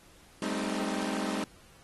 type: chord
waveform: sawtooth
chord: A half-diminished seventh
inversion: third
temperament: equal with one note detuned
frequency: 196 / 215.6 / 261.6 / 311.1 Hz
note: G3 / A3 / C4 / Eb4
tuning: 0 / -35 / 0 / 0 cents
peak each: -32 dBFS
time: 0.42-1.44 s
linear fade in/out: 2 ms
effects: pink hiss -58 dBFS RMS until 1.83 s + AAC 32 kbps